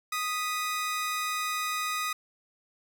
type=tone pair together; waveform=sawtooth; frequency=1244.5 / 1975.5 Hz; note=D#6 / B6; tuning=0 / 0 cents; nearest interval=minor sixth; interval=800 cents; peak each=-26 / -33 dBFS; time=0.12-2.13 s; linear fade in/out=5 ms; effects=none